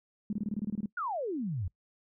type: tone bursts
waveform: sine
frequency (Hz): 207.7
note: G#3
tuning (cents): 0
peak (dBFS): -29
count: 11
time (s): 0.3-0.859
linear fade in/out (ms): 2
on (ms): 29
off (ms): 24
type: exponential sweep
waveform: sine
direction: down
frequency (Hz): 1500 to 81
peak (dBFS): -31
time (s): 0.97-1.68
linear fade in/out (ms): 5
effects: noise-tail reverb RT60 0.1 s tail -22 dB re dry